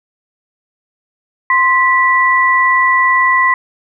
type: tone pair together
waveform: sine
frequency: 1044.1 / 1962 Hz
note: C6 / B6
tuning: -4 / -12 cents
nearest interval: major seventh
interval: 1092 cents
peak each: -11 dBFS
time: 1.5-3.54 s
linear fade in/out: 2 ms
effects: none